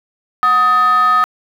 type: tone with frequency modulation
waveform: sine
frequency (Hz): 1256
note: D#6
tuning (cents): +16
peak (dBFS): -7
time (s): 0.43-1.24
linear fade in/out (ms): 0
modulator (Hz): 522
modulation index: 0.45
effects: tanh soft clip ceiling -7 dBFS + 7-bit